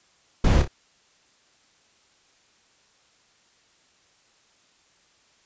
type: noise with echo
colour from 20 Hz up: brown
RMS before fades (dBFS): -17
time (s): 0.44-0.62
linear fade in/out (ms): 5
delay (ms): 29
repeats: 2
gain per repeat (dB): -8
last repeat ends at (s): 0.678
effects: white hiss -61 dBFS RMS until 5.45 s + resampled to 16000 Hz